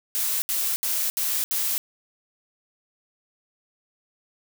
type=noise bursts; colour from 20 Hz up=blue; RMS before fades=-25 dBFS; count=5; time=0.15-1.78 s; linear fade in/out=0 ms; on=270 ms; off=70 ms; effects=none